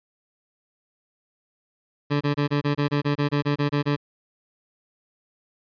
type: tone bursts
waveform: 20% pulse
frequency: 144.9 Hz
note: D3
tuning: 23 cents flat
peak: -15 dBFS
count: 14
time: 2.1-3.965 s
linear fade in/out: 20 ms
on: 110 ms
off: 25 ms
effects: resampled to 11025 Hz